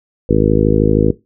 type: harmonic tone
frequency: 52.9 Hz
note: G#1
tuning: 33 cents sharp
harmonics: 1 / 2 / 3 / 4 / 5 / 6 / 7 / 8 / 9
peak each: -18 / -18 / -18 / -18 / -18 / -18 / -18 / -18 / -18 dBFS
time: 0.29-1.11 s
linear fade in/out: 5 ms
effects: noise-tail reverb RT60 0.2 s tail -18 dB re dry